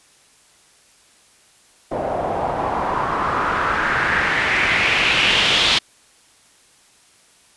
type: noise with low-pass filter sweep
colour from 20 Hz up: white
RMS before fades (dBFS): -19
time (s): 1.91-5.79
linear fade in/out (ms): 10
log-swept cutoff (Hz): 620 to 3600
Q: 3
effects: white hiss -53 dBFS RMS until 7.56 s + resampled to 24000 Hz